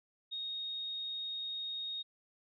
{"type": "tone", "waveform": "sine", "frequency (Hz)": 3729, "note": "A#7", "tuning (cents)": 0, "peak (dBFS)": -37, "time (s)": [0.31, 2.03], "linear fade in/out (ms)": 20, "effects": []}